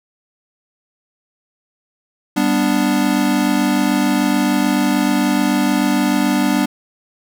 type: chord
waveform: square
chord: G major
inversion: none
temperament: equal with one note detuned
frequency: 197.48 / 246.9 / 293.7 Hz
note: G3 / B3 / D4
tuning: +13 / 0 / 0 cents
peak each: -20 / -19 / -18 dBFS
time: 2.36-6.66 s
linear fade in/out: 10 ms
effects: none

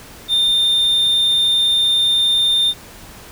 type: tone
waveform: triangle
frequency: 3615 Hz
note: A7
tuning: 46 cents sharp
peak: -11 dBFS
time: 0.28-2.74 s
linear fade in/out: 50 ms
effects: pink hiss -39 dBFS RMS until 3.31 s

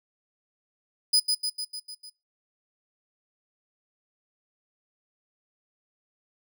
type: tone with echo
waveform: 35% pulse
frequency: 4978 Hz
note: D#8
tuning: in tune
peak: -16 dBFS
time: 1.13-1.2 s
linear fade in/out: 10 ms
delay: 150 ms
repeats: 6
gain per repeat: -4 dB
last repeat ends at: 2.1 s
effects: noise-tail reverb RT60 0.3 s tail -26 dB re dry

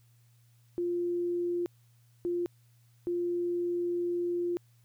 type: tone bursts at uneven times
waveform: sine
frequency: 349.2 Hz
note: F4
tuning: in tune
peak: -28 dBFS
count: 3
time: 0.78-1.66 / 2.25-2.46 / 3.07-4.57 s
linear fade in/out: 0 ms
effects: added 118 Hz sine -60 dBFS peak until 4.84 s + white hiss -71 dBFS RMS until 4.84 s

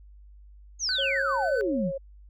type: exponential sweep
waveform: sine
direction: down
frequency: 6645 to 150.5 Hz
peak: -25 dBFS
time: 0.79-1.92 s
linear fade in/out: 50 ms
type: tone with tremolo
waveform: triangle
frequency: 1512 Hz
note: F#6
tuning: 37 cents sharp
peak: -28 dBFS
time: 0.89-1.61 s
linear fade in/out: 0 ms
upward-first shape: square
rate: 7.5 Hz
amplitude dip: 25%
type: tone with vibrato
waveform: sine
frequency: 546 Hz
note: C#5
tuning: 26 cents flat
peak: -29 dBFS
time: 0.98-1.98 s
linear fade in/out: 10 ms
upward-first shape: triangle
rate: 8 Hz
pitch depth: 13 cents each way
effects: added 50 Hz sine -47 dBFS peak until 2.29 s

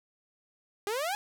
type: exponential sweep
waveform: sawtooth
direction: up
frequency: 392 to 852 Hz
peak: -26 dBFS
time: 0.87-1.15 s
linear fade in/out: 0 ms
effects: none

